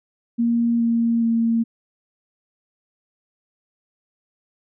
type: tone with pitch steps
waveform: sine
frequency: 234.2 / 231.8 / 229.4 Hz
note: A#3 / A#3 / A#3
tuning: +8 / -10 / -28 cents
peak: -16 dBFS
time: 0.38-1.64 s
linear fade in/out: 20 ms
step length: 420 ms
effects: none